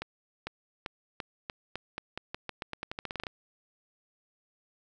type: accelerating click train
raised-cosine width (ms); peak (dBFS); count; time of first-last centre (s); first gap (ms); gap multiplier
0.3; -19; 21; 0.02-3.268; 450; 0.87
effects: none